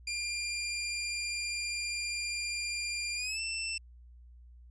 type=tone with pitch glide; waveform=20% pulse; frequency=2395 to 2673 Hz; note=D7 to E7; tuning=+33 to +23 cents; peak=-28 dBFS; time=0.07-3.78 s; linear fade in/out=5 ms; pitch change=+190 cents; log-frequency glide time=3.16-3.4 s; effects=added 60 Hz sine -51 dBFS peak until 4.7 s + resampled to 22050 Hz